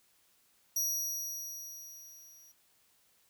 sawtooth tone with level ramp, 5770 Hz, F#8, 44 cents flat, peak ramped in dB -26 to -54 dBFS, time 0.76-2.52 s, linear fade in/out 5 ms, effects white hiss -69 dBFS RMS until 3.29 s

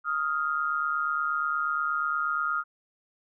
sine tone pair together, 1251.6 / 1400 Hz, D#6 / F6, +10 / +4 cents, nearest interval major second, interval 194 cents, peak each -28 dBFS, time 0.04-2.64 s, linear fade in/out 50 ms, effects none

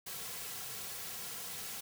white noise with comb filter, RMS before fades -43 dBFS, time 0.06-1.81 s, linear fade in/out 10 ms, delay 3.3 ms, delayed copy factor -0.5, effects none

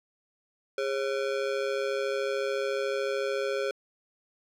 square ring-modulated tone, 476.3 Hz, A#4, 37 cents sharp, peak -25 dBFS, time 0.78-3.71 s, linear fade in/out 0 ms, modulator 66.9 Hz, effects low-pass 5000 Hz 12 dB/octave + 10-bit

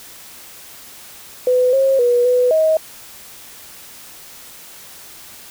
sine tone with pitch steps, 502 / 538 / 484.9 / 496.9 / 633 Hz, B4 / C5 / B4 / B4 / D#5, +28 / +48 / -32 / +11 / +30 cents, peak -11 dBFS, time 1.47-2.77 s, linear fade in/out 2 ms, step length 260 ms, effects white hiss -39 dBFS RMS until 5.5 s

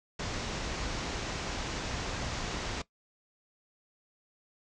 pink low-pass noise, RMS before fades -36 dBFS, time 0.19-2.82 s, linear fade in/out 5 ms, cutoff 7000 Hz, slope 48 dB/octave, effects noise-tail reverb RT60 0.1 s tail -18 dB re dry

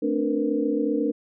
sine tone cluster, 223.5 / 266 / 294 / 462.8 / 497.1 Hz, A3 / C4 / D4 / A#4 / B4, +27 / +29 / +2 / -13 / +11 cents, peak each -30 / -30 / -24 / -27 / -32 dBFS, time 0.02-1.12 s, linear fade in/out 10 ms, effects none

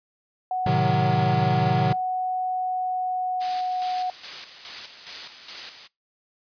sine tone with pitch glide, 740 to 734.9 Hz, F#5 to F#5, 0 to -12 cents, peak -23 dBFS, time 0.51-4.1 s, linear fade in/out 2 ms, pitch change -12 cents, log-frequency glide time 2.45-3.83 s
square chord, A diminished seventh, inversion none, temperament equal, 110 / 130.81 / 155.56 / 185 Hz, A2 / C3 / Eb3 / Gb3, 0 / 0 / 0 / 0 cents, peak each -28 / -25 / -26 / -28 dBFS, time 0.66-1.93 s, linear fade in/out 5 ms
blue noise with tremolo, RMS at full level -28 dBFS, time 3.4-5.88 s, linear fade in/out 20 ms, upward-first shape square, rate 2.4 Hz, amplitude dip 55%
effects noise-tail reverb RT60 0.2 s tail -23 dB re dry + resampled to 11025 Hz

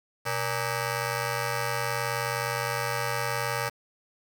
10% pulse ring-modulated tone, 348.7 Hz, F4, 3 cents flat, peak -16 dBFS, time 0.25-3.7 s, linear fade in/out 20 ms, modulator 224 Hz, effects 7-bit

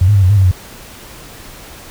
sine tone with pitch steps, 91.4 / 103.9 / 98.2 / 91.4 / 103.3 / 95.8 / 91.4 Hz, F#2 / G#2 / G2 / F#2 / G#2 / G2 / F#2, -21 / +1 / +4 / -21 / -9 / -39 / -21 cents, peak -6 dBFS, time 0.01-0.514 s, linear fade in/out 5 ms, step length 72 ms, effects pink hiss -35 dBFS RMS until 1.9 s

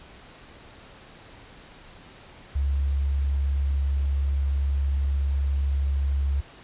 sine tone, 69.3 Hz, C#2, in tune, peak -21 dBFS, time 2.55-6.41 s, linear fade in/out 10 ms, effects pink hiss -48 dBFS RMS until 6.63 s + resampled to 8000 Hz

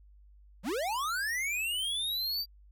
square linear sweep, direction up, 155.56 to 4699 Hz, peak -31 dBFS, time 0.63-2.46 s, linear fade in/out 50 ms, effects added 50 Hz sine -54 dBFS peak until 2.71 s

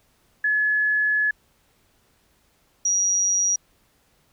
sine tone pair in turn, 1706 / 5754 Hz, G#6 / F#8, +46 / -49 cents, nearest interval octave + major sixth, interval 2105 cents, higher second, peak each -18 dBFS, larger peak neither, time 0.44-1.31 / 2.85-3.56 s, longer first, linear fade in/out 5 ms, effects pink hiss -63 dBFS RMS until 4.32 s

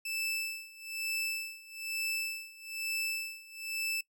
sawtooth tone with tremolo, 2637 Hz, E7, in tune, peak -28 dBFS, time 0.05-4.01 s, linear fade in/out 5 ms, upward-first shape sine, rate 1.1 Hz, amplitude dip 90%, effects noise-tail reverb RT60 0.1 s tail -21 dB re dry

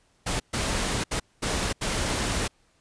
pink noise bursts at uneven times, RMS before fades -27 dBFS, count 5, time 0.26-0.4 / 0.53-1.04 / 1.11-1.2 / 1.42-1.73 / 1.81-2.48 s, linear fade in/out 10 ms, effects pink hiss -65 dBFS RMS until 2.8 s + resampled to 22050 Hz

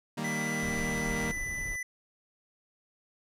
sawtooth chord, Eb major, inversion none, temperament equal, 155.56 / 196 / 233.1 Hz, Eb3 / G3 / Bb3, 0 / 0 / 0 cents, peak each -33 / -33 / -31 dBFS, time 0.17-1.32 s, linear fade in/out 10 ms
square tone, 1994 Hz, B6, 16 cents sharp, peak -34 dBFS, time 0.24-1.83 s, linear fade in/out 5 ms
brown noise, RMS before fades -40 dBFS, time 0.62-1.76 s, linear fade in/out 2 ms
effects low-pass 12000 Hz 12 dB/octave

